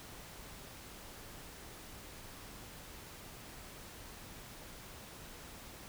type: silence
effects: pink hiss -51 dBFS RMS until 5.88 s